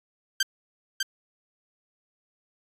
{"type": "tone with echo", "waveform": "15% pulse", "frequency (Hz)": 1568, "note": "G6", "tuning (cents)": 0, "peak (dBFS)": -14, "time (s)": [0.4, 0.43], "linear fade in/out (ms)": 5, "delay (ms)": 600, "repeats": 1, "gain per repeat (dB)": -4, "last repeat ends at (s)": 1.03, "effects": ["resampled to 32000 Hz"]}